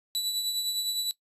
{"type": "tone with tremolo", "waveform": "sawtooth", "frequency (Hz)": 3951, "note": "B7", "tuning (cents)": 0, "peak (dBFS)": -22, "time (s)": [0.15, 1.11], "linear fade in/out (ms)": 0, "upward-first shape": "triangle", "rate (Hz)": 9.8, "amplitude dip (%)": 50, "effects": ["noise-tail reverb RT60 0.1 s tail -19 dB re dry", "resampled to 32000 Hz"]}